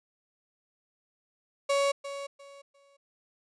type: tone with echo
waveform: 35% pulse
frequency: 559 Hz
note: C#5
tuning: 14 cents sharp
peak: -22 dBFS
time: 1.69-1.92 s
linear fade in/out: 10 ms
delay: 350 ms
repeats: 3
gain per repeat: -12 dB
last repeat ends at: 2.97 s
effects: resampled to 22050 Hz